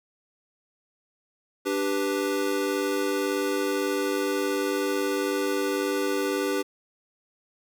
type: chord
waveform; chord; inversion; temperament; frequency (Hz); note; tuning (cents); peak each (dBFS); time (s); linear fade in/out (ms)
square; G major; second; equal; 293.7 / 392 / 493.9; D4 / G4 / B4; 0 / 0 / 0; -30 / -28 / -31; 1.65-6.63; 20
effects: none